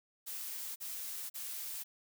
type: noise bursts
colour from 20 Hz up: blue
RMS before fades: -42 dBFS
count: 3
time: 0.26-1.84 s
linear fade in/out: 20 ms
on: 500 ms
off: 40 ms
effects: none